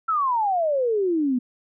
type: exponential sweep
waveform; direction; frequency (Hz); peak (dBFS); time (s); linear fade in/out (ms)
sine; down; 1355 to 240.1; -19; 0.08-1.39; 10
effects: none